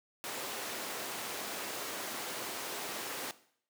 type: high-pass noise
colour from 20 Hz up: pink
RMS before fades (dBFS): -40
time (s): 0.24-3.31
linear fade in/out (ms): 0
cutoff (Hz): 350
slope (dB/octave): 12
effects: noise-tail reverb RT60 0.6 s tail -17 dB re dry